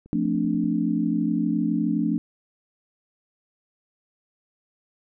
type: click train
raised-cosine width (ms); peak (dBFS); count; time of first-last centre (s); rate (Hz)
3; -34; 7; 0.06-0.643; 10.3
type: chord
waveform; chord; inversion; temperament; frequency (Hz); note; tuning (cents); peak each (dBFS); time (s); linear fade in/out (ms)
sine; D minor seventh; first; equal with one note detuned; 174.61 / 221.8 / 261.6 / 293.7; F3 / A3 / C4 / D4; 0 / +14 / 0 / 0; -27 / -25 / -29 / -25; 0.13-2.18; 0
effects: none